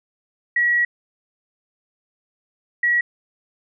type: tone bursts at uneven times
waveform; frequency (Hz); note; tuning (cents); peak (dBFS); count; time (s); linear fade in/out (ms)
sine; 1920; B6; -49; -15; 2; 0.56-0.85 / 2.83-3.01; 5
effects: none

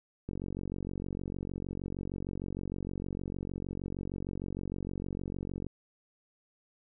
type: click train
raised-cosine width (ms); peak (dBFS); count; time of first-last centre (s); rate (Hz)
3; -24; 251; 0.29-5.666; 46.5
effects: none

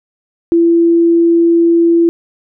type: tone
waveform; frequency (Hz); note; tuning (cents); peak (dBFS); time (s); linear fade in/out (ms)
sine; 337; E4; +38; -6; 0.52-2.09; 0
effects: none

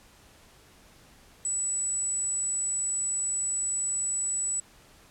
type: tone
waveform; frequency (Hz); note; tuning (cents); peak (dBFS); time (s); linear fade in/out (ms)
sine; 7890; B8; -3; -26; 1.45-4.6; 2
effects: pink hiss -56 dBFS RMS until 5.1 s + low-pass 12000 Hz 12 dB/octave

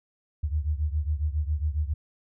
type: beating tone pair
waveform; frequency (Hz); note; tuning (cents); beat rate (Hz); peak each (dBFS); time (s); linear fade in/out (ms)
sine; 73.42 / 80.72; D2 / E2; 0 / -36; 7.3; -26 / -29; 0.43-1.94; 10
effects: none

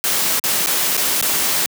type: noise with dropouts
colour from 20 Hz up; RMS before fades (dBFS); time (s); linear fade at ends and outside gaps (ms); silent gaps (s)
white; -18; 0.04-1.66; 0; 0.395-0.439 / 0.661-0.671 / 0.968-0.976 / 1.212-1.225
effects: high-pass 150 Hz 12 dB/octave

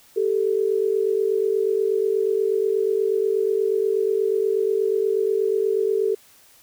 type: tone pair together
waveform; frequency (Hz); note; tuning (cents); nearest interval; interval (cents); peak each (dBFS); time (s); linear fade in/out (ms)
sine; 391.7 / 440; G4 / A4; -1 / 0; major second; 201; -21; 0.16-6.15; 10
effects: white hiss -53 dBFS RMS until 6.62 s

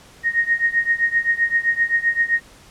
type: tone with tremolo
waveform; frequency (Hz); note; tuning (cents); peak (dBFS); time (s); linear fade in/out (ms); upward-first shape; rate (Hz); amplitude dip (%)
sine; 1863; A#6; -2; -12; 0.23-2.41; 50; triangle; 7.7; 95
effects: pink hiss -47 dBFS RMS until 2.7 s + low-pass 10000 Hz 12 dB/octave

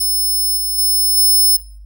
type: tone with level steps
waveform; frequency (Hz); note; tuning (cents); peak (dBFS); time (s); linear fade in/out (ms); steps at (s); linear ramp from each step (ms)
10% pulse; 5220; E8; -18; -9 / -12 / -7 / -4; 0-1.57; 10; 0.57 / 0.78 / 1.17; 5
effects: noise-tail reverb RT60 0.4 s tail -18 dB re dry + added 50 Hz sine -34 dBFS peak until 1.85 s

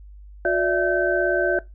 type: tone cluster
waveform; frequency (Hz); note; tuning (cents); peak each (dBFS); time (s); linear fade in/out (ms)
sine; 361.3 / 585 / 662 / 1541; F#4 / D5 / E5 / G6; -41 / -7 / +7 / -30; -23; 0.45-1.59; 2
effects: noise-tail reverb RT60 0.2 s tail -20 dB re dry + added 50 Hz sine -40 dBFS peak until 1.74 s

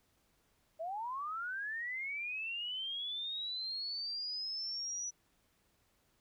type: linear sweep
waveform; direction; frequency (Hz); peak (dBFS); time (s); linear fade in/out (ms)
sine; up; 622.3 to 5920; -37; 0.79-5.11; 20
effects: pink hiss -74 dBFS RMS until 6.2 s

